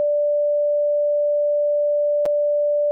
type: tone with dropouts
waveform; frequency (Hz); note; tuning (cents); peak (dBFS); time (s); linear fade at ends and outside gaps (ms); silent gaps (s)
sine; 587.3; D5; 0; -16; 0-2.91; 0; 2.255-2.261
effects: none